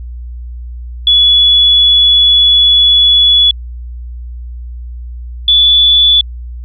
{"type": "tone pair in turn", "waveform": "sine", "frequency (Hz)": [3408, 3454], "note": ["G#7", "A7"], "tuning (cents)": [44, -33], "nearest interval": "unison", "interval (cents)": 23, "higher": "second", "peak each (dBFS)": -4, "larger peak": "neither", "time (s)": [[1.07, 3.51], [5.48, 6.21]], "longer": "first", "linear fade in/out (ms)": 2, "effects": ["added 60 Hz sine -22 dBFS peak until 6.64 s"]}